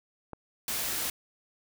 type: click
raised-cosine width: 1 ms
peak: -25 dBFS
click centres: 0.333 s
type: noise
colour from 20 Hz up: white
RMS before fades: -32 dBFS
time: 0.68-1.1 s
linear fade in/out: 2 ms
effects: none